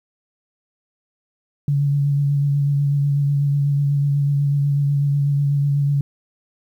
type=tone with vibrato; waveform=sine; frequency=142.2 Hz; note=C#3; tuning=45 cents sharp; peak=-15 dBFS; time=1.68-6.01 s; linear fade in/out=2 ms; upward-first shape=sine; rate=8.1 Hz; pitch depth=21 cents each way; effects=9-bit